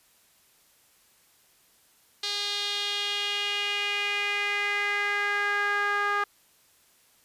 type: tone with band-pass filter sweep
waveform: sawtooth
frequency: 408.5 Hz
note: G#4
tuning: 29 cents flat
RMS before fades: -28 dBFS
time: 2.23-6.24 s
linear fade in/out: 5 ms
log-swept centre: 4100 to 1400 Hz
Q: 3.5
effects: white hiss -62 dBFS RMS until 7.24 s + resampled to 32000 Hz